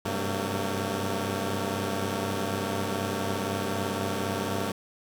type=tone cluster; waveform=10% pulse; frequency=97.7 / 101.7 / 132.1 / 185.3 / 226.7 Hz; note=G2 / G#2 / C3 / F#3 / A#3; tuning=-5 / -36 / +17 / +3 / -48 cents; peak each=-23 / -32 / -30 / -29 / -24 dBFS; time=0.05-4.72 s; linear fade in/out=5 ms; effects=none